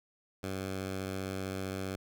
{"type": "tone", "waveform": "10% pulse", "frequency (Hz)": 95.4, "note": "G2", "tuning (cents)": -47, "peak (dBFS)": -27, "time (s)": [0.43, 1.96], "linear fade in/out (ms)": 5, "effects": []}